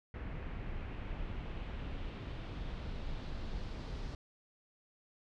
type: noise with low-pass filter sweep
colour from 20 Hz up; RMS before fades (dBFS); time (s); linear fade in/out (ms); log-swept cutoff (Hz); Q
brown; -41; 0.14-4.15; 2; 2200 to 4800; 1.8
effects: none